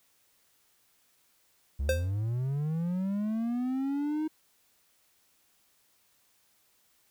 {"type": "linear sweep", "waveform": "triangle", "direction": "up", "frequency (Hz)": [65.41, 315.1], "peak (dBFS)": -26, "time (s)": [1.79, 4.28], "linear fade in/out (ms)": 10}
{"type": "tone with exponential decay", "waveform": "square", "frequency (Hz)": 523.3, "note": "C5", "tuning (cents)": 0, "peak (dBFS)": -23, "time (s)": [1.89, 2.11], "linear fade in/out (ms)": 2, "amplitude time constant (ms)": 46}
{"effects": ["white hiss -68 dBFS RMS until 7.1 s"]}